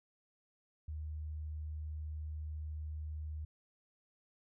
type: tone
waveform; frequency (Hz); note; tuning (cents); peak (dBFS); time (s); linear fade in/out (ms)
sine; 76.8; D#2; -22; -39; 0.88-3.45; 5
effects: none